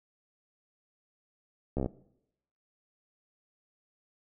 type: slowing click train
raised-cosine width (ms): 2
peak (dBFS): -18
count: 7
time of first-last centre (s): 1.77-1.861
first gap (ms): 14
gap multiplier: 1.03
effects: noise-tail reverb RT60 0.8 s tail -20 dB re dry